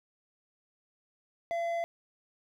sine tone with hard clipping, 679 Hz, F5, 49 cents flat, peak -31 dBFS, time 1.51-1.84 s, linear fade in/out 0 ms, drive 6 dB, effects none

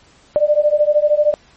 sine beating tone pair, 590 / 603 Hz, D5 / D5, +8 / +46 cents, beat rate 13 Hz, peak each -14 dBFS, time 0.36-1.34 s, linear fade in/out 0 ms, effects pink hiss -50 dBFS RMS until 1.56 s + MP3 32 kbps

